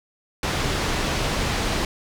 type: low-pass noise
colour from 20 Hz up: pink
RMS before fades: -24 dBFS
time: 0.43-1.85 s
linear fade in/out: 2 ms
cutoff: 5800 Hz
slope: 12 dB/octave
effects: none